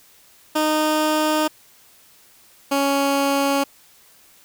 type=tone pair in turn; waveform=15% pulse; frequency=308.1 / 278.2 Hz; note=D#4 / C#4; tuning=-17 / +6 cents; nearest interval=major second; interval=177 cents; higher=first; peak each=-11 dBFS; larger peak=neither; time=0.55-1.48 / 2.71-3.64 s; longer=neither; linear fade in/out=10 ms; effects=white hiss -52 dBFS RMS until 4.44 s